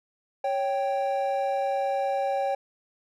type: tone pair together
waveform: triangle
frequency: 554 / 783.5 Hz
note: C#5 / G5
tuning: -1 / -1 cents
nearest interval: tritone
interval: 600 cents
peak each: -25 dBFS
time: 0.44-2.55 s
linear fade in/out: 5 ms
effects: none